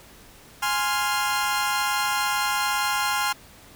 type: chord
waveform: sawtooth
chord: F minor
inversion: first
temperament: equal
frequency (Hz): 830.6 / 1046.5 / 1396.9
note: Ab5 / C6 / F6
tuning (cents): 0 / 0 / 0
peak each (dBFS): -23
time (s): 0.62-3.33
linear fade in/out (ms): 10
effects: pink hiss -49 dBFS RMS until 3.75 s